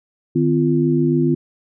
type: tone cluster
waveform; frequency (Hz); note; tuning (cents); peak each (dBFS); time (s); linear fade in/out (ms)
sine; 152.8 / 256.7 / 343.7; D#3 / C4 / F4; -31 / -33 / -28; -18; 0.35-1.35; 10
effects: none